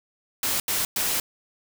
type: noise bursts at uneven times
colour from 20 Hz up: white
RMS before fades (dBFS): -25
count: 3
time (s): 0.43-0.6 / 0.68-0.85 / 0.96-1.2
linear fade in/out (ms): 2
effects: none